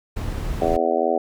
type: noise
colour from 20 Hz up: brown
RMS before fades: -26 dBFS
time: 0.16-0.77 s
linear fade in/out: 10 ms
type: harmonic tone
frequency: 83 Hz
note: E2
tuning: 12 cents sharp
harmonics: 3 / 4 / 5 / 6 / 7 / 8 / 9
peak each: -29 / -27 / -24 / -28 / -24 / -25 / -24 dBFS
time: 0.61-1.18 s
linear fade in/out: 5 ms
effects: none